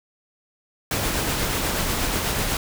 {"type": "noise with tremolo", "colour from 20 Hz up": "pink", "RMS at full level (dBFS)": -23, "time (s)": [0.91, 2.57], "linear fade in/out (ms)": 2, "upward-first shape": "sine", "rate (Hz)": 8.2, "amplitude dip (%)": 25, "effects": []}